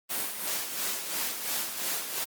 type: noise with tremolo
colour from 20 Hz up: white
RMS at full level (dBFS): -30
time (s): 0.09-2.25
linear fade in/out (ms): 20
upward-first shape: sine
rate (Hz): 2.9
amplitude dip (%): 55
effects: high-pass 200 Hz 12 dB/octave + Opus 32 kbps